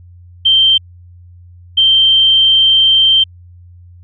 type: tone pair in turn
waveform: sine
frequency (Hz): 3136 / 3136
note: G7 / G7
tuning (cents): 0 / 0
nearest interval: unison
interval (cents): 0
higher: neither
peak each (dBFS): -6 / -6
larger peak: neither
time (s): 0.45-0.78 / 1.77-3.24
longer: second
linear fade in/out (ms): 10
effects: added 88 Hz sine -36 dBFS peak until 4.03 s